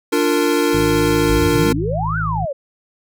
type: chord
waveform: square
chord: Bb major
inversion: first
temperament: equal with one note detuned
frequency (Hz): 293.7 / 349.2 / 459.7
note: D4 / F4 / Bb4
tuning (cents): 0 / 0 / -24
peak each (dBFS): -19 / -20 / -19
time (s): 0.12-1.73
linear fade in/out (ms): 10
type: harmonic tone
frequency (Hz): 53.1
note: G#1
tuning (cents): +39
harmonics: 1 / 2 / 3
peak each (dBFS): -26 / -24 / -23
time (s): 0.73-2.46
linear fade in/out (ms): 10
type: exponential two-way sweep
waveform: sine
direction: up then down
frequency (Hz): 43.33 to 1551 to 525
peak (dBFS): -20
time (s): 1.29-2.53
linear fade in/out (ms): 10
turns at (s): 2.18
effects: none